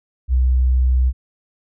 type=tone; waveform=sine; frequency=63.4 Hz; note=B1; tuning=46 cents sharp; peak=-12 dBFS; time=0.28-1.13 s; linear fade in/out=50 ms; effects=none